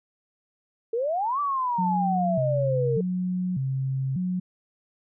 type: exponential two-way sweep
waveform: sine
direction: up then down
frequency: 440 to 1174.7 to 440 Hz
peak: -23 dBFS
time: 0.93-3.01 s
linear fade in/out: 5 ms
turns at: 1.4 s
type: tone with vibrato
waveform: sine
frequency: 155.9 Hz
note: D#3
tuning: 4 cents sharp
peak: -24 dBFS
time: 1.78-4.4 s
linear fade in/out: 10 ms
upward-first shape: square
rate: 0.84 Hz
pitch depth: 270 cents each way
effects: none